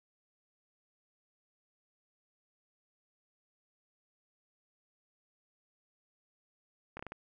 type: slowing click train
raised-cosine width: 0.5 ms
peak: -27 dBFS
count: 5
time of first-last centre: 6.97-7.121 s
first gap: 24 ms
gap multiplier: 1.31
effects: none